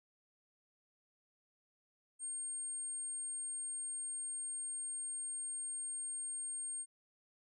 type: tone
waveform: sine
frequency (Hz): 8550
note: C9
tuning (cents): +36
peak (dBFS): -39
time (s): 2.19-6.86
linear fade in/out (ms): 50
effects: none